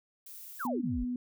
violet noise, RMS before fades -47 dBFS, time 0.26-0.67 s, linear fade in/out 5 ms
sine exponential sweep, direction down, 1760 to 36.06 Hz, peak -33 dBFS, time 0.59-1.05 s, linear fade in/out 20 ms
sine tone, 246.9 Hz, B3, in tune, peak -31 dBFS, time 0.65-1.16 s, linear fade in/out 2 ms
effects none

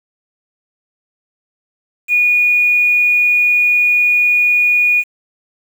sine tone with quantisation, 2452 Hz, D#7, 26 cents flat, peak -9 dBFS, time 2.08-5.04 s, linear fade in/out 50 ms, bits 6, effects none

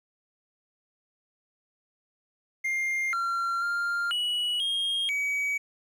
triangle tone with pitch steps, 2112 / 1372 / 1397 / 2930 / 3241 / 2270 Hz, C7 / F6 / F6 / F#7 / G#7 / C#7, +16 / -31 / 0 / -18 / -43 / +41 cents, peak -24 dBFS, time 2.64-5.58 s, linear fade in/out 10 ms, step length 490 ms, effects 10-bit

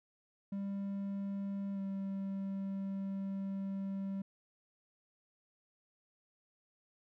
triangle tone with pitch glide, 198 to 194.94 Hz, G3 to G3, +18 to -9 cents, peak -34 dBFS, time 0.52-4.22 s, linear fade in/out 5 ms, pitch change -27 cents, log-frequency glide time 1.74-1.79 s, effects none

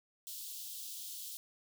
white high-pass noise, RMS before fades -45 dBFS, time 0.27-1.37 s, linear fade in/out 0 ms, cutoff 3100 Hz, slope 48 dB/octave, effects none

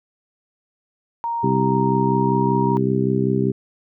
sine tone with pitch glide, 932.3 to 944.2 Hz, A#5 to A#5, 0 to +22 cents, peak -21 dBFS, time 1.24-2.77 s, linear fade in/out 0 ms, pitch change +22 cents, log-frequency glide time 1.99-2.46 s
harmonic tone, 65.2 Hz, C2, 5 cents flat, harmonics 2 / 3 / 4 / 5 / 6, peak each -22 / -22 / -24 / -26 / -22 dBFS, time 1.43-3.52 s, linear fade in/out 10 ms
effects none

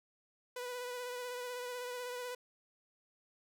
sawtooth tone with vibrato, 493.9 Hz, B4, in tune, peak -36 dBFS, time 0.56-2.35 s, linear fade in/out 5 ms, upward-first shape triangle, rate 16 Hz, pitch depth 30 cents each way, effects none

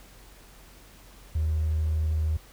triangle tone with hard clipping, 78.3 Hz, D#2, 11 cents sharp, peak -23 dBFS, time 1.35-2.37 s, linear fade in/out 5 ms, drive 3 dB, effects added 45 Hz sine -51 dBFS peak until 2.52 s + pink hiss -53 dBFS RMS until 2.52 s

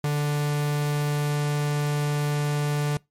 45% pulse tone, 146.83 Hz, D3, in tune, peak -22 dBFS, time 0.04-2.97 s, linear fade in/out 2 ms, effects noise-tail reverb RT60 0.2 s tail -24 dB re dry + MP3 64 kbps

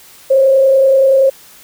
sine tone with frequency modulation, 537 Hz, C5, 45 cents sharp, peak -6 dBFS, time 0.3-1.3 s, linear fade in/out 10 ms, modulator 30.4 Hz, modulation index 0.37, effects white hiss -41 dBFS RMS until 1.63 s

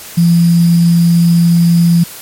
sine tone with sample-and-hold, 170.2 Hz, F3, 44 cents flat, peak -5 dBFS, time 0.17-2.04 s, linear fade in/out 10 ms, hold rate 4900 Hz, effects white hiss -30 dBFS RMS until 2.21 s + MP3 64 kbps

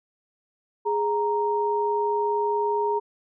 sine tone pair together, 415.3 / 932.3 Hz, G#4 / A#5, 0 / 0 cents, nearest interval octave + major second, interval 1400 cents, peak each -24 dBFS, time 0.85-3 s, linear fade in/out 20 ms, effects none

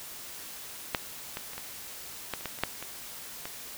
clicks, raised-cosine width 0.3 ms, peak -9 / -18 / -26 / -22 / -15 / -28 / -17 / -25 / -9 / -22 / -20 dBFS, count 11, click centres 0.948 / 1.371 / 1.534 / 1.58 / 2.337 / 2.409 / 2.457 / 2.588 / 2.636 / 2.826 / 3.455 s, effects white hiss -43 dBFS RMS until 3.77 s

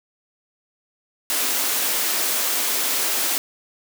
white high-pass noise, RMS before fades -22 dBFS, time 1.3-3.38 s, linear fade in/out 0 ms, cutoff 230 Hz, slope 48 dB/octave, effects none

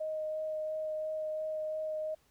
sine tone with vibrato, 622.3 Hz, D#5, in tune, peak -33 dBFS, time 0-2.15 s, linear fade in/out 10 ms, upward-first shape sine, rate 2.9 Hz, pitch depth 9 cents each way, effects pink hiss -69 dBFS RMS until 2.3 s

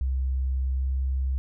sine tone with pitch glide, 65.41 to 65.94 Hz, C2 to C2, 0 to +14 cents, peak -23 dBFS, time 0.01-1.38 s, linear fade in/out 0 ms, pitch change +14 cents, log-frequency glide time 0.75-0.83 s, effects none

